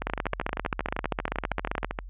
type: two click trains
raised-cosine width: 0.5 ms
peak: -11 / -14 dBFS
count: 28 / 26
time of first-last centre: 0.07-1.846 / 0.02-1.989 s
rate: 15.2 / 12.7 Hz
effects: added 45 Hz sine -38 dBFS peak until 2.09 s + resampled to 8000 Hz